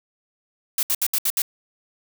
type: noise bursts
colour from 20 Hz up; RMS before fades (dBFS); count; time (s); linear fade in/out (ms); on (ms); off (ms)
blue; -21; 6; 0.78-1.42; 2; 50; 68
effects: none